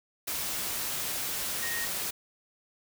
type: tone in noise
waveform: sine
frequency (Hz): 1864.7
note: A#6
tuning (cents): 0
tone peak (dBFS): -34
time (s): 1.62-1.86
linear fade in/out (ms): 10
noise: white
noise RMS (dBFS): -33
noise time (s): 0.27-2.11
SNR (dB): -4
effects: none